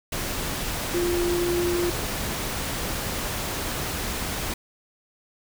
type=tone in noise; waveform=sine; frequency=349.2 Hz; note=F4; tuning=in tune; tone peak=-22 dBFS; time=0.94-1.9 s; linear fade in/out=5 ms; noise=pink; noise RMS=-29 dBFS; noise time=0.12-4.54 s; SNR=+4 dB; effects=none